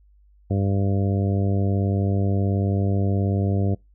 harmonic tone, 98.6 Hz, G2, 11 cents sharp, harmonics 1 / 2 / 3 / 4 / 5 / 6 / 7, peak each -20 / -26 / -30 / -32 / -34 / -36 / -37 dBFS, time 0.5-3.75 s, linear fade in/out 10 ms, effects noise-tail reverb RT60 0.2 s tail -25 dB re dry + added 50 Hz sine -52 dBFS peak until 3.94 s

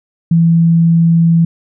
sine tone, 166.6 Hz, E3, 19 cents sharp, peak -6 dBFS, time 0.31-1.45 s, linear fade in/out 5 ms, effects none

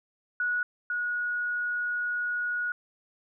sine tone pair in turn, 1463 / 1453.7 Hz, F#6 / F#6, -20 / -31 cents, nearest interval unison, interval 11 cents, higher first, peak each -25 / -27 dBFS, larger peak first, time 0.4-0.63 / 0.9-2.72 s, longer second, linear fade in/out 2 ms, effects none

